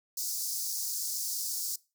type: high-pass noise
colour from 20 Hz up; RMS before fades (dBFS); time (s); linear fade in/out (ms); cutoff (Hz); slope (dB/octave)
pink; -34; 0.17-1.76; 5; 4800; 48
effects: noise-tail reverb RT60 0.3 s tail -22 dB re dry